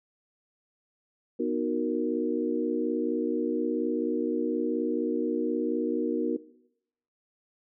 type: chord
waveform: sine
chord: B major seventh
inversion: none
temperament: equal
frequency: 246.9 / 311.1 / 370 / 466.2 Hz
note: B3 / D#4 / F#4 / A#4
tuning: 0 / 0 / 0 / 0 cents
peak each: -31 dBFS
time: 1.39-6.37 s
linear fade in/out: 10 ms
effects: noise-tail reverb RT60 0.8 s tail -19 dB re dry